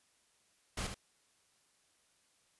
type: noise with echo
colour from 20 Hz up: pink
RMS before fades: -38 dBFS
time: 0.77-0.87 s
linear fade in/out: 5 ms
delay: 74 ms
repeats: 1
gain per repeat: -6 dB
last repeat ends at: 0.944 s
effects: white hiss -72 dBFS RMS until 2.59 s + resampled to 24000 Hz